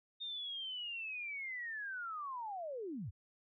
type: linear sweep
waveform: sine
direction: down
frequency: 3680 to 71.9 Hz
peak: -40 dBFS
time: 0.2-3.11 s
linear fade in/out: 20 ms
effects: none